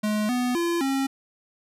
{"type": "tone with pitch steps", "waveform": "square", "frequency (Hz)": [211.8, 247.7, 341.7, 270.7], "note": ["G#3", "B3", "F4", "C#4"], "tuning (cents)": [34, 5, -38, -41], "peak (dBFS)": -23, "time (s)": [0.03, 1.07], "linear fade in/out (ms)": 10, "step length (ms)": 260, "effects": ["resampled to 32000 Hz"]}